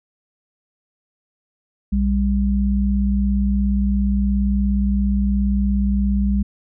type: tone pair together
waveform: sine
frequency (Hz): 60.9 / 199.82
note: B1 / G3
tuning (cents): -24 / +33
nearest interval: octave + major sixth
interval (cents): 2057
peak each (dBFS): -18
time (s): 1.92-6.43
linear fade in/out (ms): 10
effects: none